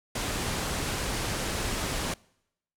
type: low-pass noise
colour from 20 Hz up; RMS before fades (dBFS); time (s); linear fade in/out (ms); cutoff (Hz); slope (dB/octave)
pink; -31; 0.15-2.14; 5; 11000; 24
effects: noise-tail reverb RT60 0.8 s tail -25 dB re dry